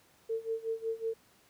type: tone with tremolo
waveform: sine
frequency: 450.6 Hz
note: A4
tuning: 41 cents sharp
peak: -29 dBFS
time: 0.29-1.14 s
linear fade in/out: 10 ms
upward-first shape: sine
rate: 5.4 Hz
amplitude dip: 90%
effects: pink hiss -64 dBFS RMS until 1.49 s + high-pass 100 Hz 12 dB/octave